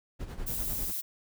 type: noise with tremolo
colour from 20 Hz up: brown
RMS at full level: -35 dBFS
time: 0.19-0.92 s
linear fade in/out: 20 ms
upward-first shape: sine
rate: 10 Hz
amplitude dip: 65%
type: noise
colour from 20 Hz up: violet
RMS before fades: -34 dBFS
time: 0.46-1.02 s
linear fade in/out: 20 ms
effects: none